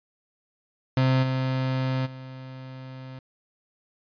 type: tone with level steps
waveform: 35% pulse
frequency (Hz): 130.7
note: C3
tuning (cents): -1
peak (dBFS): -17 / -22 / -36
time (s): 0.97-3.19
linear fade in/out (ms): 2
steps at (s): 1.22 / 2.05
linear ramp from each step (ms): 20
effects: resampled to 11025 Hz